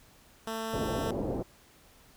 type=tone; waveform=10% pulse; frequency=223.3 Hz; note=A3; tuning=26 cents sharp; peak=-25 dBFS; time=0.47-1.11 s; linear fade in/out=2 ms
type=low-pass noise; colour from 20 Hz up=white; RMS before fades=-33 dBFS; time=0.73-1.43 s; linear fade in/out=10 ms; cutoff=600 Hz; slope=24 dB/octave
effects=pink hiss -59 dBFS RMS until 2.16 s